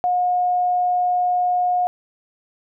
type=tone; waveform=sine; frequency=720 Hz; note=F#5; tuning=47 cents flat; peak=-16 dBFS; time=0.04-1.87 s; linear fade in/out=0 ms; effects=none